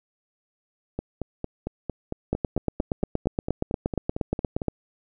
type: two click trains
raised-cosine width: 2 ms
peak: -10 / -15 dBFS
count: 21 / 17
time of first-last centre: 2.33-4.683 / 0.99-4.618 s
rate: 8.5 / 4.41 Hz
effects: none